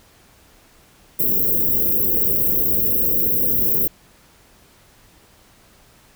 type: band-stop noise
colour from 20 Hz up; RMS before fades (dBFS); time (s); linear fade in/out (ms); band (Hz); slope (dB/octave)
white; -18; 1.19-3.88; 10; 530 to 13000; 96
effects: pink hiss -52 dBFS RMS until 6.15 s